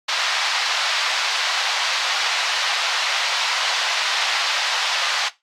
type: band-pass noise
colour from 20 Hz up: white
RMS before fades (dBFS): -22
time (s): 0.08-5.29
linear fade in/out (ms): 10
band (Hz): 730 to 4700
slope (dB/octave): 24
effects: noise-tail reverb RT60 0.2 s tail -17 dB re dry + AAC 64 kbps